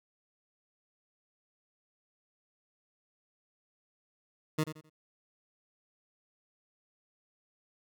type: tone with echo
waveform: 20% pulse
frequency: 155.56 Hz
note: D#3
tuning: in tune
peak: -22 dBFS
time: 4.58-4.64 s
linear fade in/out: 10 ms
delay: 86 ms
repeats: 3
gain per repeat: -11 dB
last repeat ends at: 4.898 s
effects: none